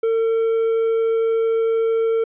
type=tone; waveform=triangle; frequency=452.2 Hz; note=A4; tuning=47 cents sharp; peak=-14 dBFS; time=0.03-2.24 s; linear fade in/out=5 ms; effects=resampled to 8000 Hz